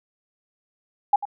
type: tone with echo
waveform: sine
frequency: 815 Hz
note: G#5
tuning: 33 cents flat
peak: -12 dBFS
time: 1.13-1.16 s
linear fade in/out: 5 ms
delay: 94 ms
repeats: 1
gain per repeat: -14 dB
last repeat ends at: 1.254 s
effects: none